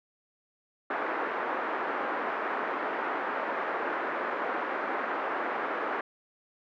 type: band-pass noise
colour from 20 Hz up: white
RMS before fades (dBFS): -32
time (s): 0.9-6.01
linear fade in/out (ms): 5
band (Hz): 290 to 1600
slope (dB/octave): 24
effects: none